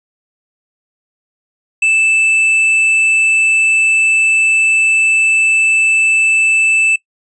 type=tone with hard clipping; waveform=triangle; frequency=2637 Hz; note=E7; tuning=in tune; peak=-10 dBFS; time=1.82-6.96 s; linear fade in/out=5 ms; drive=8 dB; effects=noise-tail reverb RT60 0.1 s tail -21 dB re dry + resampled to 22050 Hz